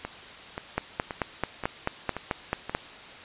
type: two click trains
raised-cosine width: 0.5 ms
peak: -17 / -10 dBFS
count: 6 / 10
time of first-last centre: 0.05-2.696 / 0.78-2.749 s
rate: 1.89 / 4.57 Hz
effects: white hiss -44 dBFS RMS until 3.24 s + resampled to 8000 Hz